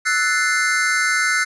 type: chord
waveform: square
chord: F# half-diminished seventh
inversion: third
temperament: equal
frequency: 1318.5 / 1480 / 1760 / 2093 Hz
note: E6 / F#6 / A6 / C7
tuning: 0 / 0 / 0 / 0 cents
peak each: -26 / -21 / -25 / -21 dBFS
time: 0.05-1.45 s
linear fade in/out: 20 ms
effects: resampled to 24000 Hz